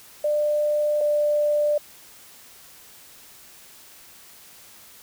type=tone pair in turn; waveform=sine; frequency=596 / 592.8 Hz; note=D5 / D5; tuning=+25 / +16 cents; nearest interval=unison; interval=9 cents; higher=first; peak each=-19 / -18 dBFS; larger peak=second; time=0.24-1.01 / 1.01-1.78 s; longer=neither; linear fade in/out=5 ms; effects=white hiss -48 dBFS RMS until 5.02 s